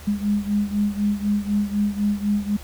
sine beating tone pair, 204.4 / 208.4 Hz, G#3 / G#3, -27 / +6 cents, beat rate 4 Hz, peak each -21 / -24 dBFS, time 0.07-2.57 s, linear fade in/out 10 ms, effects added 74 Hz sine -39 dBFS peak until 2.63 s + pink hiss -43 dBFS RMS until 2.63 s

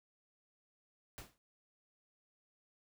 pink noise with exponential decay, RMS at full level -45 dBFS, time 1.18-1.38 s, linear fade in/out 0 ms, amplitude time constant 43 ms, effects none

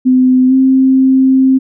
sine tone with pitch glide, 256 to 263.5 Hz, C4 to C4, -38 to +12 cents, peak -5 dBFS, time 0.05-1.59 s, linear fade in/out 20 ms, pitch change +50 cents, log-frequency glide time 0.48-0.53 s, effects none

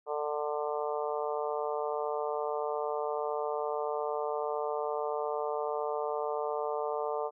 harmonic tone, 148.8 Hz, D3, 23 cents sharp, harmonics 3 / 4 / 5 / 6 / 7 / 8, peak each -34 / -36 / -38 / -40 / -41 / -42 dBFS, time 0.06-7.31 s, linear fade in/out 50 ms, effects none

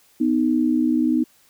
sine tone pair together, 250 / 310.6 Hz, B3 / D#4, +21 / -3 cents, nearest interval major third, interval 376 cents, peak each -19 dBFS, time 0.2-1.24 s, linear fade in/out 10 ms, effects white hiss -57 dBFS RMS until 1.49 s

